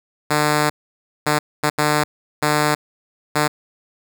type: tone bursts at uneven times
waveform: 5% pulse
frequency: 150 Hz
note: D3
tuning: 37 cents sharp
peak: -4 dBFS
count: 6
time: 0.3-0.7 / 1.26-1.39 / 1.63-1.7 / 1.78-2.04 / 2.42-2.75 / 3.35-3.48 s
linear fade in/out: 10 ms
effects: none